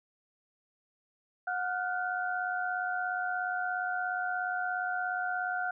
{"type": "tone cluster", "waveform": "sine", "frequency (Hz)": [728, 1415, 1512], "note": ["F#5", "F6", "F#6"], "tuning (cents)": [-28, 22, 37], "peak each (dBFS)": [-33, -35, -36], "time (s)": [1.47, 5.71], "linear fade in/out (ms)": 5, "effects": []}